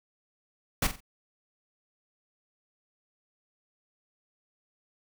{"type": "noise with echo", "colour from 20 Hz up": "pink", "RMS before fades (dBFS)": -25, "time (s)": [0.82, 0.87], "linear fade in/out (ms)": 5, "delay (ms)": 45, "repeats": 3, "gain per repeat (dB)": -10, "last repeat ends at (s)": 1.005, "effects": []}